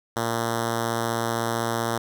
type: tone with notch filter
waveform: 5% pulse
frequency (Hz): 115.7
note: A#2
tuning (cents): -13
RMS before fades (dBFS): -26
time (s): 0.16-1.98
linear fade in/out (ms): 5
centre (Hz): 2700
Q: 2
effects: none